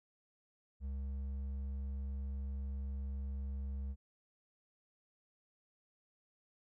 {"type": "tone with hard clipping", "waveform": "triangle", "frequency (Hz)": 68.1, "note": "C#2", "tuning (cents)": -30, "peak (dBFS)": -39, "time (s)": [0.8, 3.96], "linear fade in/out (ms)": 50, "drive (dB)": 8, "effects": []}